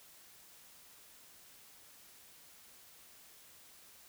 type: silence
effects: white hiss -59 dBFS RMS until 4.08 s